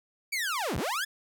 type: linear two-way sweep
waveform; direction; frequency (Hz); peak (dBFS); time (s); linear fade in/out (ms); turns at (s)
sawtooth; down then up; 2338 to 43.65 to 1764; -25; 0.32-1.05; 10; 0.77
effects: none